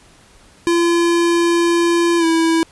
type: tone with pitch glide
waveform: square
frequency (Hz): 341.3 to 327.8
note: F4 to E4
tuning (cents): -40 to -10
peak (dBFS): -13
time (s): 0.67-2.63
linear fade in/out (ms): 0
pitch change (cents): -70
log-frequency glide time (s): 2.18-2.25
effects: pink hiss -48 dBFS RMS until 2.71 s + resampled to 24000 Hz